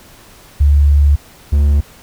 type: tone pair in turn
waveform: sine / triangle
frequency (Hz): 72 / 72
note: D2 / D2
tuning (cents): -34 / -34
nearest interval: unison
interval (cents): 0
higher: neither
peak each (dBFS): -6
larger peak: neither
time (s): 0.6-1.16 / 1.52-1.81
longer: first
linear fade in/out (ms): 10
effects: pink hiss -42 dBFS RMS until 2.02 s